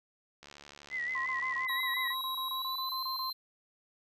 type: click train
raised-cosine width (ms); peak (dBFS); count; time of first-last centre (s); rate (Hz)
0.2; -32; 89; 0.43-1.649; 72.2
type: tone with vibrato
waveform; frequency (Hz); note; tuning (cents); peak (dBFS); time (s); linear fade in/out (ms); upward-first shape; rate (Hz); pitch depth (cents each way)
sine; 1975.5; B6; 0; -32; 0.9-2.15; 50; sine; 5.7; 69
type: tone bursts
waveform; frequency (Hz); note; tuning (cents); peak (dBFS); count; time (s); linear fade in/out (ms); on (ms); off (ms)
sine; 1046.5; C6; 0; -35; 16; 1.15-3.3; 2; 110; 26
type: tone with pitch glide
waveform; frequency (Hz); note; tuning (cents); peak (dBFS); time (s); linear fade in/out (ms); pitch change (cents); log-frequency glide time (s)
square; 3866 to 4120; B7 to C8; -38 to -28; -36; 1.68-3.33; 10; +110; 2.51-3.06
effects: none